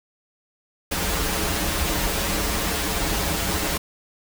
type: noise with comb filter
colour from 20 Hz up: pink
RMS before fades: -24 dBFS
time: 0.91-3.78 s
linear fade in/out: 10 ms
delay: 8 ms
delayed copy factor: -1
effects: none